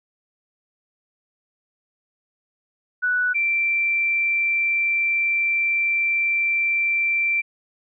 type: tone pair in turn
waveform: sine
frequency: 1480 / 2349 Hz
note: F#6 / D7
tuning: 0 / 0 cents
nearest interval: minor sixth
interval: 800 cents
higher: second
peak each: -18 dBFS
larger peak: neither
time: 3.02-3.34 / 3.34-7.42 s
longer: second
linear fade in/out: 20 ms
effects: none